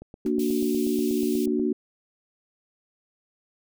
click train, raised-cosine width 2 ms, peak -28 dBFS, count 14, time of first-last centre 0.02-1.596 s, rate 8.25 Hz
sine chord, Bb augmented, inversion none, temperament equal, 233.1 / 293.7 / 370 Hz, Bb3 / D4 / F#4, 0 / 0 / 0 cents, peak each -26 dBFS, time 0.25-1.73 s, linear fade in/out 5 ms
pink noise with exponential decay, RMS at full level -41 dBFS, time 0.26-0.35 s, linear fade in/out 1 ms, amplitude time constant 18 ms
white high-pass noise, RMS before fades -40 dBFS, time 0.39-1.46 s, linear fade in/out 5 ms, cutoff 2400 Hz, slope 48 dB/octave
effects none

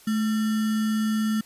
sine tone with sample-and-hold, 216.8 Hz, A3, 25 cents flat, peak -21 dBFS, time 0.07-1.41 s, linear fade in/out 5 ms, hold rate 1575 Hz, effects white hiss -52 dBFS RMS until 1.45 s + resampled to 32000 Hz

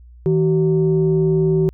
sine tone pair together, 159.77 / 380 Hz, D#3 / F#4, +46 / +46 cents, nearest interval octave + minor third, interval 1500 cents, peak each -15 dBFS, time 0.26-1.69 s, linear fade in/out 0 ms, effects tanh soft clip ceiling -7 dBFS + added 60 Hz sine -40 dBFS peak until 1.73 s

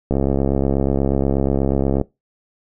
click train, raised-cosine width 2 ms, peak -5 dBFS, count 131, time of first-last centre 0.11-2.013 s, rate 68.3 Hz, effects noise-tail reverb RT60 0.2 s tail -21 dB re dry

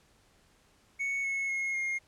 triangle tone with pitch steps, 2217 / 2189 / 2161 / 2134 Hz, C#7 / C#7 / C#7 / C7, 0 / -22 / -45 / +34 cents, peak -28 dBFS, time 0.99-1.99 s, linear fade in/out 20 ms, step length 250 ms, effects pink hiss -65 dBFS RMS until 2.07 s + low-pass 10000 Hz 12 dB/octave

